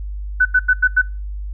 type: tone bursts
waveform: sine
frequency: 1499 Hz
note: F#6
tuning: 22 cents sharp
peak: -9 dBFS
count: 5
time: 0.4-1.018 s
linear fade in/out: 10 ms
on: 54 ms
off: 87 ms
effects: noise-tail reverb RT60 0.3 s tail -24 dB re dry + added 50 Hz sine -24 dBFS peak until 1.53 s